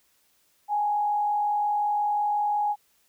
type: tone with frequency modulation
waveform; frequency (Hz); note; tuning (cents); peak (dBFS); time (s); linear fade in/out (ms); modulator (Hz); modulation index
sine; 830.6; G#5; 0; -22; 0.68-2.76; 50; 45.6; 0.36
effects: white hiss -66 dBFS RMS until 3.08 s